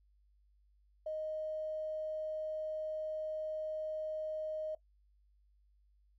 triangle tone with tanh clipping, 622.3 Hz, D#5, in tune, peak -36 dBFS, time 1.06-4.75 s, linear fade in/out 5 ms, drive 3 dB, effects noise-tail reverb RT60 0.1 s tail -17 dB re dry + added 50 Hz sine -66 dBFS peak until 6.18 s

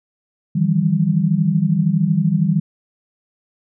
sine tone cluster, 155 / 167.8 / 196.6 Hz, D#3 / E3 / G3, -6 / +31 / +5 cents, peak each -18 dBFS, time 0.55-2.6 s, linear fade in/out 10 ms, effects none

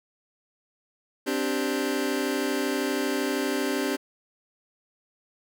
sawtooth chord, C suspended second, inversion none, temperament just, 261.6 / 294.3 / 392.4 Hz, C4 / D4 / G4, 0 / +4 / +2 cents, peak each -25 dBFS, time 1.26-3.97 s, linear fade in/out 20 ms, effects none

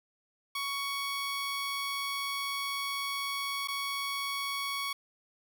15% pulse tone with dropouts, 1116 Hz, C#6, 11 cents sharp, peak -26 dBFS, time 0.55-4.93 s, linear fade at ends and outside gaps 5 ms, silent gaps 3.675-3.683 s, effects none

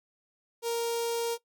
sawtooth tone with notch filter, 466.2 Hz, A#4, in tune, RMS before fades -30 dBFS, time 0.62-1.38 s, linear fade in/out 50 ms, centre 1700 Hz, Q 0.78, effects noise-tail reverb RT60 0.1 s tail -18 dB re dry

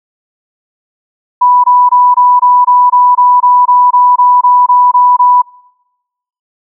sine tone bursts, 987.8 Hz, B5, in tune, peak -3 dBFS, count 16, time 1.41-5.42 s, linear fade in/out 10 ms, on 230 ms, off 22 ms, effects noise-tail reverb RT60 1.0 s tail -26 dB re dry

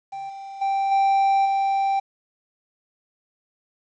triangle tone with level steps, 784 Hz, G5, in tune, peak -28 / -32 / -18 / -14 / -17 dBFS, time 0.12-2 s, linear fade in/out 10 ms, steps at 0.29 / 0.61 / 0.91 / 1.45 s, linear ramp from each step 10 ms, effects resampled to 16000 Hz + 9-bit

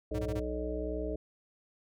harmonic tone, 61.74 Hz, B1, in tune, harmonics 1 / 3 / 5 / 7 / 9 / 10, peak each -37 / -47 / -39 / -38 / -44 / -40 dBFS, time 0.11-1.16 s, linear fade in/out 5 ms
square tone bursts, 105.2 Hz, G#2, 23 cents sharp, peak -35 dBFS, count 4, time 0.14-0.4 s, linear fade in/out 10 ms, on 50 ms, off 20 ms
effects none

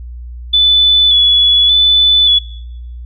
sine tone with vibrato, 3450 Hz, A7, 35 cents flat, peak -6 dBFS, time 0.53-2.39 s, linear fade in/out 10 ms, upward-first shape square, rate 0.86 Hz, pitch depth 22 cents each way, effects noise-tail reverb RT60 0.9 s tail -23 dB re dry + added 60 Hz sine -25 dBFS peak until 3.05 s

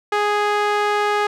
sawtooth tone with band-pass filter, 415.1 Hz, G#4, 1 cent flat, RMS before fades -19 dBFS, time 0.12-1.27 s, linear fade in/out 5 ms, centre 1200 Hz, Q 0.81, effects none

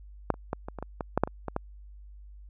clicks, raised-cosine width 1 ms, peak -8 / -30 / -15 / -22 / -23 / -21 / -17 / -9 / -7 / -22 / -18 / -14 dBFS, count 12, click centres 0.303 / 0.341 / 0.531 / 0.685 / 0.787 / 0.826 / 1.008 / 1.176 / 1.236 / 1.275 / 1.483 / 1.564 s, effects added 50 Hz sine -45 dBFS peak until 2.49 s

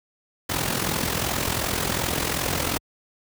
pink noise with amplitude modulation, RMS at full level -22 dBFS, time 0.49-2.78 s, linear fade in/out 10 ms, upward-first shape sine, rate 42.7 Hz, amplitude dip 65%, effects high-pass 60 Hz 12 dB/octave

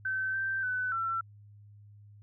sine tone with pitch steps, 1537 / 1562 / 1503 / 1347 Hz, G6 / G6 / F#6 / E6, -35 / -7 / +27 / +37 cents, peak -29 dBFS, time 0.05-1.21 s, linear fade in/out 5 ms, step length 290 ms, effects added 103 Hz sine -51 dBFS peak until 2.22 s

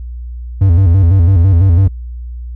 triangle tone with vibrato, 90.3 Hz, F#2, 42 cents flat, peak -3 dBFS, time 0.61-1.88 s, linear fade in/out 5 ms, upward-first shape square, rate 6 Hz, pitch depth 120 cents each way, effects added 60 Hz sine -22 dBFS peak until 2.55 s

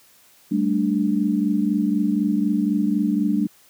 sine chord, G suspended second, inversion none, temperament equal, 196 / 220 / 293.7 Hz, G3 / A3 / D4, 0 / 0 / 0 cents, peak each -22 dBFS, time 0.51-3.47 s, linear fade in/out 10 ms, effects white hiss -54 dBFS RMS until 3.69 s + high-pass 80 Hz 12 dB/octave

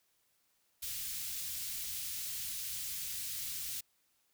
white band-stop noise, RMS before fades -40 dBFS, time 0.82-3.81 s, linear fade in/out 10 ms, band 110 to 2900 Hz, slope 12 dB/octave, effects white hiss -75 dBFS RMS until 4.33 s

